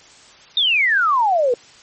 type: exponential sweep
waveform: sine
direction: down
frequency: 3729 to 466.2 Hz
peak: -13 dBFS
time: 0.57-1.54 s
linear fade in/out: 2 ms
effects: white hiss -46 dBFS RMS until 1.82 s + MP3 32 kbps